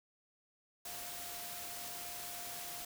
sine tone in noise, 703 Hz, F5, 11 cents sharp, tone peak -52 dBFS, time 0.85-2.85 s, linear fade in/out 5 ms, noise white, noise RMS -45 dBFS, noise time 0.85-2.85 s, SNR -10 dB, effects none

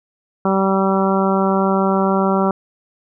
harmonic tone, 193 Hz, G3, 27 cents flat, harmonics 1 / 2 / 3 / 4 / 5 / 6 / 7, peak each -17 / -20 / -22 / -23 / -24 / -25 / -25 dBFS, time 0.45-2.51 s, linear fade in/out 2 ms, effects none

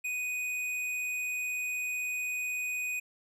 sine tone with tanh clipping, 2489 Hz, D#7, in tune, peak -33 dBFS, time 0.04-3 s, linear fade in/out 10 ms, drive 13 dB, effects none

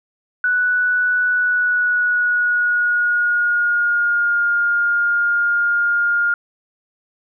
sine tone with pitch glide, 1480 to 1414 Hz, F#6 to F6, 0 to +21 cents, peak -14 dBFS, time 0.44-6.34 s, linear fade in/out 2 ms, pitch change -79 cents, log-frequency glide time 1.27-4.44 s, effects none

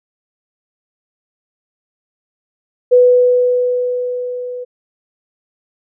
sine tone with level ramp, 495.3 Hz, B4, 5 cents sharp, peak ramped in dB -4 to -23 dBFS, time 2.91-4.65 s, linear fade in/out 20 ms, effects none

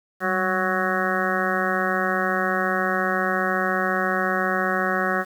harmonic tone with a mistuned harmonic, 185.6 Hz, F#3, 6 cents sharp, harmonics 1 / 2 / 3 / 4 / 6 / 7 / 8 / 9 / 10, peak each -29 / -29 / -29 / -29 / -29 / -29 / -29 / -29 / -29 dBFS, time 0.2-5.25 s, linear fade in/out 50 ms, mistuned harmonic 1, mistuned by +63 cents, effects 8-bit

